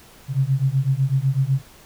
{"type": "beating tone pair", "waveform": "sine", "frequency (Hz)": [130.81, 138.81], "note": ["C3", "C#3"], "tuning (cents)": [0, 3], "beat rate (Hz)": 8, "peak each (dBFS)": -20, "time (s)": [0.28, 1.62], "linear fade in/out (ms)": 50, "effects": ["pink hiss -48 dBFS RMS until 1.85 s"]}